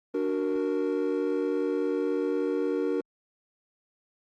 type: chord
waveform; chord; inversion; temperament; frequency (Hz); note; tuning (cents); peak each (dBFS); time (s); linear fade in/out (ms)
triangle; D augmented; none; equal; 293.7 / 370 / 466.2; D4 / F#4 / A#4; 0 / 0 / 0; -28 / -28 / -27; 0.14-3.01; 5
effects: Opus 24 kbps